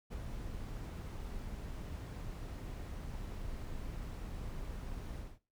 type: noise with ADSR envelope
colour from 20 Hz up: brown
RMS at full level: -40 dBFS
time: 0.1-5.39 s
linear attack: 28 ms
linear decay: 20 ms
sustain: -3 dB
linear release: 210 ms
effects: noise-tail reverb RT60 0.3 s tail -17 dB re dry